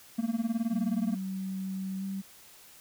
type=tone with tremolo; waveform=triangle; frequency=228.4 Hz; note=A#3; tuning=35 cents flat; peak=-22 dBFS; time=0.18-1.15 s; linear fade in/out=10 ms; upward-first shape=sine; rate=19 Hz; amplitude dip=90%
type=tone with pitch glide; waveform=sine; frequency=190.5 to 193.94 Hz; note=G3 to G3; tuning=-49 to -18 cents; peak=-32 dBFS; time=0.71-2.22 s; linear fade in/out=20 ms; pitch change=+31 cents; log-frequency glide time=1.98-2.03 s
effects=white hiss -54 dBFS RMS until 2.8 s